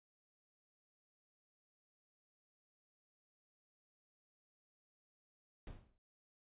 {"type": "noise with exponential decay", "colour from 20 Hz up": "brown", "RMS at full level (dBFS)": -44, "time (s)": [5.67, 5.98], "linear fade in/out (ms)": 1, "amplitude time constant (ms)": 67, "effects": ["noise-tail reverb RT60 0.4 s tail -26 dB re dry", "resampled to 8000 Hz"]}